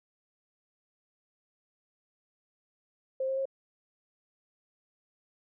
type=tone with pitch steps; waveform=sine; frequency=527 / 532.8 / 538.7 Hz; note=C5 / C5 / C#5; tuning=+12 / +31 / -50 cents; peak=-28 dBFS; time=3.2-3.455 s; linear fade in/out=5 ms; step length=85 ms; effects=none